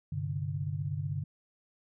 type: chord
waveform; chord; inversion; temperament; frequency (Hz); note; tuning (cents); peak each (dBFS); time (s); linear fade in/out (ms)
sine; G suspended fourth; none; equal; 98 / 130.81 / 146.83; G2 / C3 / D3; 0 / 0 / 0; -36 / -38 / -34; 0.12-1.24; 5
effects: none